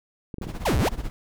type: clicks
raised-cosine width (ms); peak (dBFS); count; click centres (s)
3; -21; 5; 0.342 / 0.384 / 0.414 / 0.469 / 0.728
type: noise with tremolo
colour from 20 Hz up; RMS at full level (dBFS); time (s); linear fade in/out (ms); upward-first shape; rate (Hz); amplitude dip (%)
brown; -28; 0.42-1.1; 0; sine; 16; 75
type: exponential two-way sweep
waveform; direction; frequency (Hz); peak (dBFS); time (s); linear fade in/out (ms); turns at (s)
45% pulse; down then up; 1174 to 54.3 to 1174; -20; 0.65-0.89; 10; 0.78
effects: none